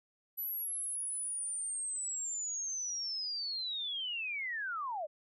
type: linear sweep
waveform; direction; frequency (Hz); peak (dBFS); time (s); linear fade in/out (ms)
sine; down; 11950 to 566; -35; 0.37-5.07; 20
effects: none